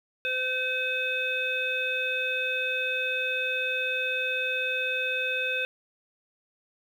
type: harmonic tone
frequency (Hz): 512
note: C5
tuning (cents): -38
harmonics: 1 / 3 / 5 / 7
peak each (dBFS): -34 / -32 / -28 / -36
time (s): 0.25-5.65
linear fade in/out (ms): 0
effects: 9-bit